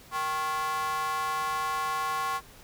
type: tone with high-pass filter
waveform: square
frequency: 155.56 Hz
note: D#3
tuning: in tune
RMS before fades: -30 dBFS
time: 0.11-2.41 s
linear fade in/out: 50 ms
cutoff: 1000 Hz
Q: 5.8
effects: pink hiss -52 dBFS RMS until 2.63 s